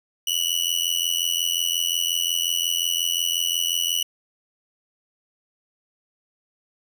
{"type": "tone with amplitude modulation", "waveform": "sawtooth", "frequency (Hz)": 2941, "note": "F#7", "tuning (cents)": -11, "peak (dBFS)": -14, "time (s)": [0.27, 4.03], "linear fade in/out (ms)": 5, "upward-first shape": "sine", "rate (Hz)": 85.6, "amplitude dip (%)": 95, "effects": []}